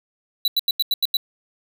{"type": "tone bursts", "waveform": "square", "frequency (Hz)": 3951, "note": "B7", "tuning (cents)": 0, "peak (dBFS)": -17, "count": 7, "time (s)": [0.45, 1.169], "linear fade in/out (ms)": 2, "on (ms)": 29, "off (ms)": 86, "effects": []}